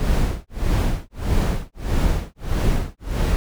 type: noise with tremolo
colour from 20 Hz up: brown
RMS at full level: -17 dBFS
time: 0-3.36 s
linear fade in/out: 0 ms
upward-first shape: sine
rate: 1.6 Hz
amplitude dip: 100%
effects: none